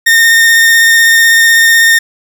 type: tone with vibrato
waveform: 40% pulse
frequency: 1830 Hz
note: A#6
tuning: 32 cents flat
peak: -3 dBFS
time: 0.06-1.99 s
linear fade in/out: 10 ms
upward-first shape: triangle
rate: 16 Hz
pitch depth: 16 cents each way
effects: none